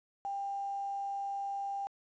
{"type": "tone with quantisation", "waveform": "sine", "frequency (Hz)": 795, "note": "G5", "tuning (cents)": 24, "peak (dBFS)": -34, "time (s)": [0.25, 1.87], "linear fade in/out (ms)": 0, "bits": 9, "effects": ["resampled to 16000 Hz"]}